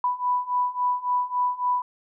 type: beating tone pair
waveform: sine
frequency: 987.8 / 991.4 Hz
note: B5 / B5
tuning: 0 / +6 cents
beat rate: 3.6 Hz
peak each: -26 / -24 dBFS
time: 0.04-1.82 s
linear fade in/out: 2 ms
effects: none